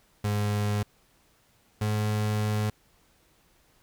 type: tone pair in turn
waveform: 35% pulse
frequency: 103.83 / 106.2 Hz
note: G#2 / G#2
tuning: 0 / +39 cents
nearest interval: unison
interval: 39 cents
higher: second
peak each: -23 dBFS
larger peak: neither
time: 0.24-0.83 / 1.81-2.7 s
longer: second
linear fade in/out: 5 ms
effects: pink hiss -64 dBFS RMS until 3.82 s